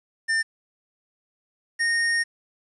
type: tone pair in turn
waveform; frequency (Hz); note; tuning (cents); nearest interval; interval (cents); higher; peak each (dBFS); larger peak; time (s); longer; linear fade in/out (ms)
square; 1800 / 1849.5; A6 / A#6; +39 / -14; unison; 47; second; -21; neither; 0.28-0.43 / 1.79-2.24; second; 20
effects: resampled to 24000 Hz + 9-bit